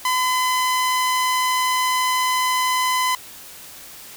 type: tone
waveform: sawtooth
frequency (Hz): 1014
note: B5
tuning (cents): +45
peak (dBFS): -14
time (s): 0.05-3.15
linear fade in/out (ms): 2
effects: white hiss -40 dBFS RMS until 4.16 s